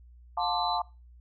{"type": "chord", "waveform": "sine", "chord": "D minor seventh", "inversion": "first", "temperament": "equal with one note detuned", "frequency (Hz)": [709.8, 880, 1046.5, 1174.7], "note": ["F5", "A5", "C6", "D6"], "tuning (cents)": [28, 0, 0, 0], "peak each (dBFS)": [-31, -30, -35, -35], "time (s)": [0.37, 0.82], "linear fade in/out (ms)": 5}
{"type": "tone", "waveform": "sine", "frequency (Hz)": 4000, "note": "B7", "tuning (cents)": 21, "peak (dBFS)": -33, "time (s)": [0.39, 0.8], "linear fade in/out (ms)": 50}
{"effects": ["noise-tail reverb RT60 0.3 s tail -23 dB re dry", "added 60 Hz sine -50 dBFS peak until 1.2 s"]}